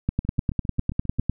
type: two click trains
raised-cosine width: 5 ms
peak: -9 / -22 dBFS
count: 13 / 8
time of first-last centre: 0.09-1.296 / 0.25-1.187 s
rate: 9.95 / 7.47 Hz
effects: none